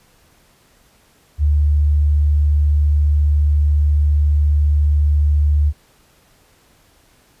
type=tone; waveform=sine; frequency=73.8 Hz; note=D2; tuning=9 cents sharp; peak=-11 dBFS; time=1.38-5.73 s; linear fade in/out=50 ms; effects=pink hiss -54 dBFS RMS until 7.4 s + resampled to 32000 Hz